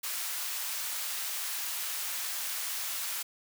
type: high-pass noise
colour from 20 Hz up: white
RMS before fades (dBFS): -35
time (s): 0.03-3.23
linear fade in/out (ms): 10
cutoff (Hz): 920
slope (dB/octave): 12
effects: none